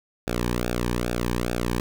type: tone with flanger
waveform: sawtooth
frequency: 59.9 Hz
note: A#1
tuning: 48 cents sharp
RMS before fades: -26 dBFS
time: 0.27-1.8 s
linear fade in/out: 0 ms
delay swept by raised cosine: 0.97 to 1.49 ms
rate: 2.4 Hz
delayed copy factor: -1
effects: none